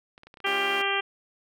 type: clicks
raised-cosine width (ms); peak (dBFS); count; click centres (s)
0.3; -32; 7; 0.179 / 0.234 / 0.27 / 0.341 / 0.372 / 0.403 / 0.445
type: harmonic tone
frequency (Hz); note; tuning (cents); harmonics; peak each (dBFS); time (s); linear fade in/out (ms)
395.7; G4; +16; 1 / 2 / 3 / 4 / 5 / 6 / 7 / 8; -32 / -32 / -32 / -32 / -32 / -32 / -32 / -32; 0.44-1.01; 10
type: chord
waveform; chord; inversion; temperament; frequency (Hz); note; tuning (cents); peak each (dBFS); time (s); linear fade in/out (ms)
10% pulse; Db major; second; equal; 207.7 / 277.2 / 349.2; Ab3 / Db4 / F4; 0 / 0 / 0; -36 / -31 / -31; 0.46-0.82; 5
effects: none